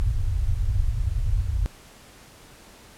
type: low-pass noise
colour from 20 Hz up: pink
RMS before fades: -23 dBFS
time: 0-1.66 s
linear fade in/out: 0 ms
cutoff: 110 Hz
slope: 48 dB/octave
effects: pink hiss -49 dBFS RMS until 2.97 s + low-pass 12000 Hz 12 dB/octave